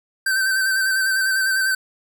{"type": "tone with vibrato", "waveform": "square", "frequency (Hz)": 1548, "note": "G6", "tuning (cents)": -22, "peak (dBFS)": -18, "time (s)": [0.26, 1.75], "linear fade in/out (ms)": 5, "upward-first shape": "square", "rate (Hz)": 10, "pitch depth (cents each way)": 27, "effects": []}